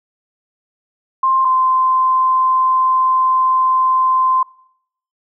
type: tone pair in turn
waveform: sine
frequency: 1054 / 1037.7 Hz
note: C6 / C6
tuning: +12 / -15 cents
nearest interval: unison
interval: 27 cents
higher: first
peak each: -11 dBFS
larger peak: neither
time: 1.23-1.45 / 1.45-4.43 s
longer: second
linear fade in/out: 5 ms
effects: noise-tail reverb RT60 0.7 s tail -22 dB re dry